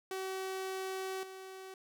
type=tone with level steps; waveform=sawtooth; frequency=379.8 Hz; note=F#4; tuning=45 cents sharp; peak=-33 / -42 dBFS; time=0.11-1.74 s; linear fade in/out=2 ms; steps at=1.23 s; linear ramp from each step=2 ms; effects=none